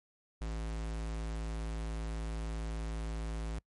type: tone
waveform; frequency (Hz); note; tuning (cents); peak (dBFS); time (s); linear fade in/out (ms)
square; 55; A1; 0; -36; 0.41-3.59; 5
effects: noise-tail reverb RT60 0.1 s tail -24 dB re dry + MP3 48 kbps